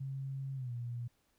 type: tone with pitch glide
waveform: sine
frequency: 135.4 to 119.93 Hz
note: C#3 to A#2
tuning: -40 to +50 cents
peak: -37 dBFS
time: 0-1.08 s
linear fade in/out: 10 ms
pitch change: -210 cents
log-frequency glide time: 0.55-0.72 s
effects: pink hiss -75 dBFS RMS until 1.38 s